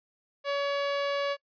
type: tone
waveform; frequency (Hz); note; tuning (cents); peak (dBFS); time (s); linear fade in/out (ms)
sawtooth; 565; C#5; +33; -23; 0.44-1.37; 50
effects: noise-tail reverb RT60 0.1 s tail -24 dB re dry + resampled to 11025 Hz